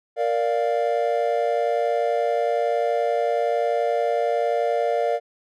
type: chord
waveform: triangle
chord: Bb major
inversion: none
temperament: equal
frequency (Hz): 466.2 / 587.3 / 698.5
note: Bb4 / D5 / F5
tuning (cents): 0 / 0 / 0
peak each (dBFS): -22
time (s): 0.16-5.2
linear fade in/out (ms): 50
effects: none